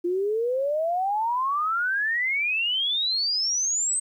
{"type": "exponential sweep", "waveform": "sine", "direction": "up", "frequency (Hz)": [341.8, 8372], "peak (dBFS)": -22, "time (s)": [0.04, 4], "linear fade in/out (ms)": 10, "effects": ["10-bit"]}